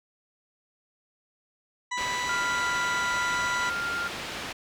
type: harmonic tone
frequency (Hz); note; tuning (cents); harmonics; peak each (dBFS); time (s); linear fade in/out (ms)
987.8; B5; 0; 1 / 2 / 3 / 4 / 6 / 7 / 8; -31 / -32 / -44 / -39 / -42 / -46 / -47; 1.91-3.7; 10
type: low-pass noise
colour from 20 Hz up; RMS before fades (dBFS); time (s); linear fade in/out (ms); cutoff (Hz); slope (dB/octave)
white; -36; 1.97-4.53; 10; 3200; 12
type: tone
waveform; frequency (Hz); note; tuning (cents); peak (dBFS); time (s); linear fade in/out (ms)
sine; 1396.9; F6; 0; -28; 2.29-4.08; 5
effects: none